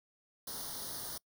white noise with comb filter, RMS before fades -42 dBFS, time 0.47-1.18 s, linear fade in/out 5 ms, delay 0.2 ms, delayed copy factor +0.95, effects noise-tail reverb RT60 0.1 s tail -24 dB re dry

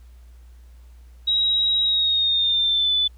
sine tone with pitch glide, 3829 to 3491 Hz, A#7 to A7, +46 to -14 cents, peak -17 dBFS, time 1.27-3.08 s, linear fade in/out 10 ms, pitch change -160 cents, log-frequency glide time 1.82-2.95 s, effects added 60 Hz sine -43 dBFS peak until 3.17 s + pink hiss -62 dBFS RMS until 3.17 s

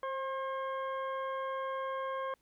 harmonic tone with a mistuned harmonic, 536 Hz, C5, 42 cents sharp, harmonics 1 / 2 / 3 / 4 / 6, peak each -37 / -37 / -46 / -53 / -56 dBFS, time 0.03-2.34 s, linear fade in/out 2 ms, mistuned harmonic 1, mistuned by -18 cents, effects pink hiss -74 dBFS RMS until 2.41 s

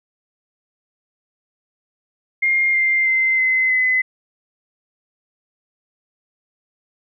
sine tone with pitch steps, 2122 / 2098 / 2074 / 2050 / 2026 Hz, C7 / C7 / C7 / C7 / B6, +24 / +4 / -16 / -36 / +44 cents, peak -14 dBFS, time 2.42-4.02 s, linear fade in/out 10 ms, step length 320 ms, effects none

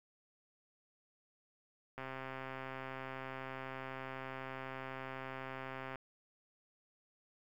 click train, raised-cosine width 0.5 ms, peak -29 dBFS, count 526, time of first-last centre 1.98-5.957 s, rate 132 Hz, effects 11-bit

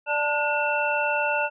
sine tone cluster, 589 / 884 / 1446 / 2684 Hz, D5 / A5 / F#6 / E7, +5 / +8 / -40 / +31 cents, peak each -27 dBFS, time 0.06-1.5 s, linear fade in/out 50 ms, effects none

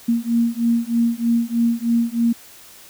sine beating tone pair, 231.7 / 234.9 Hz, A#3 / A#3, -10 / +13 cents, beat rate 3.2 Hz, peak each -19 dBFS, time 0.08-2.33 s, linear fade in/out 10 ms, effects white hiss -44 dBFS RMS until 2.89 s

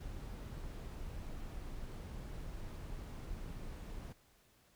brown noise, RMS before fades -45 dBFS, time 0-4.13 s, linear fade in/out 10 ms, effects pink hiss -69 dBFS RMS until 4.75 s

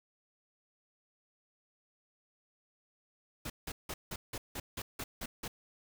pink noise bursts, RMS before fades -40 dBFS, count 10, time 3.45-5.48 s, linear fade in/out 5 ms, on 50 ms, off 170 ms, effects none

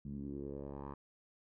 10% pulse tone with low-pass filter sweep, 70 Hz, C#2, 18 cents sharp, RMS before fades -44 dBFS, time 0.05-0.94 s, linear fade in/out 5 ms, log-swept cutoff 180 to 1100 Hz, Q 3, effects none

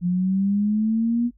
sine linear sweep, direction up, 174.2 to 242.1 Hz, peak -18 dBFS, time 0.01-1.31 s, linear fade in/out 50 ms, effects noise-tail reverb RT60 0.1 s tail -22 dB re dry + added 50 Hz sine -53 dBFS peak until 1.37 s

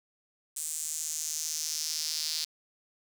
sawtooth tone with high-pass filter sweep, 155.56 Hz, D#3, in tune, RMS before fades -34 dBFS, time 0.56-2.45 s, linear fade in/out 10 ms, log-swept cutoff 8100 to 4600 Hz, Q 3.5, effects 9-bit

